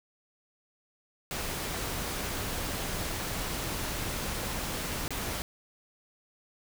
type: noise with dropouts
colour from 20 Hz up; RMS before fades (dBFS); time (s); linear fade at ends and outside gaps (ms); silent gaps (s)
pink; -34; 1.31-5.42; 0; 5.08-5.106
effects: none